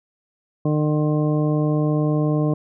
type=harmonic tone; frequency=151.3 Hz; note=D#3; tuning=48 cents flat; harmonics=1 / 2 / 3 / 4 / 5 / 7; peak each=-19 / -22 / -27 / -28 / -36 / -35 dBFS; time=0.65-2.54 s; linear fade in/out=5 ms; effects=none